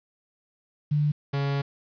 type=tone pair in turn; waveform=sine / 45% pulse; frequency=148.3 / 140.08 Hz; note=D3 / C#3; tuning=+17 / +18 cents; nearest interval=minor second; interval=99 cents; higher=first; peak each=-20 / -24 dBFS; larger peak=first; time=0.91-1.12 / 1.33-1.62 s; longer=second; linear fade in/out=10 ms; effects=resampled to 11025 Hz + 9-bit